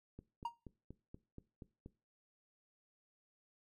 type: click train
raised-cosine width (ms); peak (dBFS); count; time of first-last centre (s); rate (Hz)
3; -37; 8; 0.19-1.861; 4.19
type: tone with exponential decay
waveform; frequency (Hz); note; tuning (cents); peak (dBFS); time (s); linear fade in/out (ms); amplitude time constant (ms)
triangle; 938; A#5; +11; -31; 0.45-0.54; 5; 19
effects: noise-tail reverb RT60 0.3 s tail -19 dB re dry